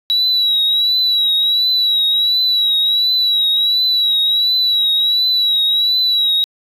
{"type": "tone with vibrato", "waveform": "sine", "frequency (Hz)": 3893, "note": "B7", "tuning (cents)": -26, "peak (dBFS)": -10, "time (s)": [0.1, 6.44], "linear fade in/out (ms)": 0, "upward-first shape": "triangle", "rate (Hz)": 1.4, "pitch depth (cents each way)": 61, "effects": ["tanh soft clip ceiling -9 dBFS"]}